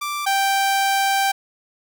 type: tone pair in turn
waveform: sawtooth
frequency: 1174.7 / 784 Hz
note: D6 / G5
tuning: 0 / 0 cents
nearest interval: perfect fifth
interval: 700 cents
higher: first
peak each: -20 / -13 dBFS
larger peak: second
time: 0.01-0.26 / 0.26-1.32 s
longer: second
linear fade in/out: 10 ms
effects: none